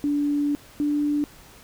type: tone pair in turn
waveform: sine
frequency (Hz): 290 / 293.4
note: D4 / D4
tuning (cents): -22 / -2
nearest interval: unison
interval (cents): 20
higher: second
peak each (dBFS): -20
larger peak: neither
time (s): 0.04-0.55 / 0.8-1.24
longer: first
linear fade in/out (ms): 0
effects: pink hiss -49 dBFS RMS until 1.63 s